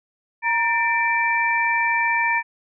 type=tone cluster; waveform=sine; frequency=937 / 1793 / 2338 Hz; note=A#5 / A6 / D7; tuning=+9 / +32 / -8 cents; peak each=-22 dBFS; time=0.42-2.43 s; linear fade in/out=50 ms; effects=none